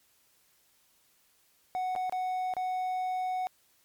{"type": "tone with dropouts", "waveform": "triangle", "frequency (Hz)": 740, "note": "F#5", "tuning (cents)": 0, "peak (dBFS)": -27, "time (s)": [1.75, 3.47], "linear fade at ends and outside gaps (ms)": 0, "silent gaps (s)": [[1.952, 1.961], [2.096, 2.124], [2.538, 2.567]], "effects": ["white hiss -67 dBFS RMS until 3.84 s", "MP3 96 kbps"]}